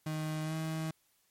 35% pulse tone with pitch glide, 155.56 to 159.29 Hz, D#3 to D#3, 0 to +41 cents, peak -32 dBFS, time 0.06-0.91 s, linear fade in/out 5 ms, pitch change +41 cents, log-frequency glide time 0.44-0.54 s, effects white hiss -72 dBFS RMS until 1.3 s + MP3 64 kbps

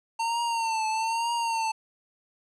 square tone with vibrato, 907 Hz, A#5, 48 cents flat, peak -26 dBFS, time 0.19-1.72 s, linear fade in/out 10 ms, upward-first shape triangle, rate 1.1 Hz, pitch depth 71 cents each way, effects resampled to 22050 Hz + 10-bit

